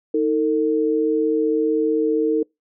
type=tone pair together; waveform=sine; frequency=315.3 / 450.8 Hz; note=D#4 / A4; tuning=+23 / +42 cents; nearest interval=tritone; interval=619 cents; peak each=-20 / -18 dBFS; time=0.14-2.43 s; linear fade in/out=5 ms; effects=noise-tail reverb RT60 0.2 s tail -26 dB re dry